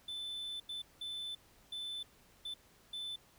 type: tone bursts at uneven times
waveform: triangle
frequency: 3520 Hz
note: A7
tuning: in tune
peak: -38 dBFS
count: 6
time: 0.08-0.6 / 0.69-0.82 / 1.01-1.35 / 1.72-2.03 / 2.45-2.54 / 2.93-3.16 s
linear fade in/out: 5 ms
effects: pink hiss -65 dBFS RMS until 3.38 s